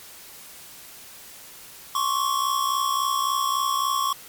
square tone pair together, 1070.4 / 1134 Hz, C6 / C#6, +39 / +39 cents, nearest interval minor second, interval 100 cents, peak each -25 dBFS, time 1.95-4.13 s, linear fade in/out 2 ms, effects white hiss -44 dBFS RMS until 4.28 s + MP3 96 kbps

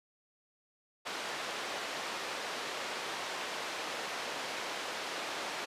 pink band-pass noise, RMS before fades -39 dBFS, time 1.05-5.66 s, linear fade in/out 20 ms, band 500 to 4900 Hz, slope 12 dB/octave, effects resampled to 32000 Hz

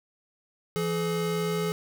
square tone pair together, 168.7 / 425.1 Hz, E3 / G#4, +40 / +40 cents, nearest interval octave + major third, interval 1600 cents, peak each -30 / -29 dBFS, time 0.76-1.72 s, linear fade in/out 0 ms, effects none

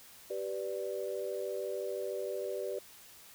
sine chord, G major, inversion none, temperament equal with one note detuned, 387.9 / 493.9 / 587.3 Hz, G4 / B4 / D5, -18 / 0 / 0 cents, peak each -38 / -39 / -39 dBFS, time 0.3-2.79 s, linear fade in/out 5 ms, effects white hiss -55 dBFS RMS until 3.34 s

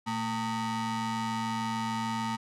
35% pulse ring-modulated tone, 342.4 Hz, F4, 34 cents flat, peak -25 dBFS, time 0.06-2.37 s, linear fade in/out 20 ms, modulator 567 Hz, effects low-pass 8000 Hz 12 dB/octave

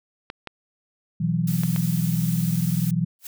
clicks, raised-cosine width 0.3 ms, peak -17 dBFS, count 4, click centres 0.301 / 0.473 / 1.635 / 1.762 s
sine chord, B suspended fourth, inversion none, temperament equal, 123.47 / 164.81 / 185 Hz, B2 / E3 / F#3, 0 / 0 / 0 cents, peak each -27 / -22 / -26 dBFS, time 1.2-3.05 s, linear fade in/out 10 ms
blue noise, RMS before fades -35 dBFS, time 1.47-2.91 s, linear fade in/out 5 ms
blue noise with exponential growth, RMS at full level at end -31 dBFS, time 3.19-3.27 s, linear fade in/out 1 ms, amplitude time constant 17 ms
effects none

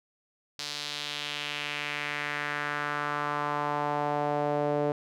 sawtooth tone with band-pass filter sweep, 146.83 Hz, D3, in tune, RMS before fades -31 dBFS, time 0.59-4.92 s, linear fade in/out 2 ms, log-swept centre 4600 to 520 Hz, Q 2.2, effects none

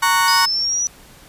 35% pulse chord, F# major, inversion first, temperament just, 925 / 1110 / 1480 Hz, A#5 / C#6 / F#6, -14 / +2 / 0 cents, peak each -16 / -16 / -18 dBFS, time 0.02-0.46 s, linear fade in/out 10 ms
sine exponential sweep, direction up, 4933 to 5920 Hz, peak -17 dBFS, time 0.28-0.87 s, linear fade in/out 0 ms
effects pink hiss -45 dBFS RMS until 1.28 s + resampled to 32000 Hz

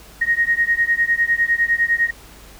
sine beating tone pair, 1865 / 1874.9 Hz, A#6 / A#6, 0 / +9 cents, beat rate 9.9 Hz, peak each -18 dBFS, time 0.21-2.11 s, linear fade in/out 10 ms, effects added 50 Hz sine -45 dBFS peak until 2.59 s + pink hiss -44 dBFS RMS until 2.59 s

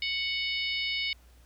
harmonic tone with a mistuned harmonic, 740 Hz, F#5, in tune, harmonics 3 / 4 / 5 / 6 / 7, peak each -32 / -34 / -36 / -38 / -39 dBFS, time 0.02-1.13 s, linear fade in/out 2 ms, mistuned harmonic 7, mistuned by -29 cents, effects added 60 Hz sine -54 dBFS peak until 1.45 s + pink hiss -63 dBFS RMS until 1.45 s

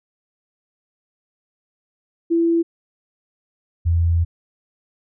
sine tone pair in turn, 334.7 / 84.26 Hz, E4 / E2, +26 / +38 cents, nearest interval 2 octaves, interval 2388 cents, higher first, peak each -14 dBFS, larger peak neither, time 2.3-2.63 / 3.85-4.25 s, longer second, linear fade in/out 20 ms, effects none

